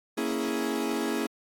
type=chord; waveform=40% pulse; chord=A# half-diminished seventh; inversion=none; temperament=equal; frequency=233.1 / 277.2 / 329.6 / 415.3 Hz; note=A#3 / C#4 / E4 / G#4; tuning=0 / 0 / 0 / 0 cents; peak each=-32 dBFS; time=0.17-1.27 s; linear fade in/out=10 ms; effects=AAC 64 kbps